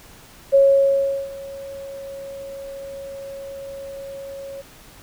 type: tone with ADSR envelope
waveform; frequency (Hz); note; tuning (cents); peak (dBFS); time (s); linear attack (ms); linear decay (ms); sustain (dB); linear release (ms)
sine; 550; C#5; -14; -9; 0.52-4.62; 26; 740; -22; 14
effects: pink hiss -46 dBFS RMS until 5.02 s